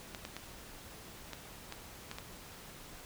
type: clicks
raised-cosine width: 0.2 ms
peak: -24 dBFS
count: 7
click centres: 0.148 / 0.251 / 0.366 / 1.333 / 1.724 / 2.114 / 2.185 s
effects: pink hiss -51 dBFS RMS until 3.05 s